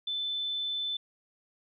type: tone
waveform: sine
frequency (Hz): 3520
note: A7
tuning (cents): 0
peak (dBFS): -30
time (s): 0.07-0.97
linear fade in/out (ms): 5
effects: none